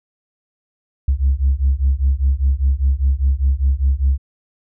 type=beating tone pair; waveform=sine; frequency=65.41 / 70.41 Hz; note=C2 / C#2; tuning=0 / +28 cents; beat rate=5 Hz; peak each=-15 dBFS; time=1.08-4.18 s; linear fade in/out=5 ms; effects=tanh soft clip ceiling -8 dBFS